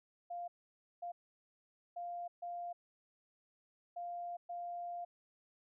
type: tone bursts at uneven times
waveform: sine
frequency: 698.5 Hz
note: F5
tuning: in tune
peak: -40 dBFS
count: 6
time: 0.3-0.48 / 1.02-1.12 / 1.96-2.28 / 2.42-2.73 / 3.96-4.37 / 4.49-5.05 s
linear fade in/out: 10 ms
effects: none